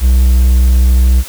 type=tone; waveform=triangle; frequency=62.6 Hz; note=B1; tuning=24 cents sharp; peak=-3 dBFS; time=0-1.24 s; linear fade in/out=50 ms; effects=white hiss -30 dBFS RMS until 1.28 s